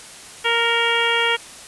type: harmonic tone with a mistuned harmonic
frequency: 466.2 Hz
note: A#4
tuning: in tune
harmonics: 1 / 2 / 3 / 4 / 5 / 6 / 7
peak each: -24 / -24 / -24 / -24 / -24 / -24 / -24 dBFS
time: 0.44-1.37 s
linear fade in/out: 20 ms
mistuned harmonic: 5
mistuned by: -29 cents
effects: white hiss -39 dBFS RMS until 1.67 s + resampled to 24000 Hz